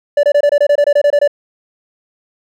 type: tone bursts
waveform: triangle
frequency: 580 Hz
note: D5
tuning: 22 cents flat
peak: -5 dBFS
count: 13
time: 0.17-1.277 s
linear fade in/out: 5 ms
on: 63 ms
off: 24 ms
effects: none